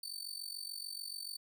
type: tone with amplitude modulation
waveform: sawtooth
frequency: 4543 Hz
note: C#8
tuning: 42 cents sharp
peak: -35 dBFS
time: 0.03-1.37 s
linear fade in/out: 5 ms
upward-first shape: sine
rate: 46.9 Hz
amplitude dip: 85%
effects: none